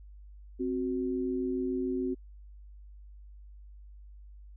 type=tone pair together; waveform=sine; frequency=261.9 / 368.9 Hz; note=C4 / F#4; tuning=+2 / -5 cents; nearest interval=tritone; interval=593 cents; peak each=-31 / -32 dBFS; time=0.59-2.15 s; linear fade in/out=20 ms; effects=added 50 Hz sine -47 dBFS peak until 4.56 s